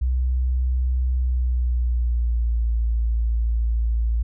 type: tone with pitch glide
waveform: sine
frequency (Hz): 63.1 to 56.87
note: B1 to A#1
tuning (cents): +38 to -42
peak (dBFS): -18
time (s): 0.01-4.23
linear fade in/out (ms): 10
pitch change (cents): -180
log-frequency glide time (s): 1.16-2.7
effects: none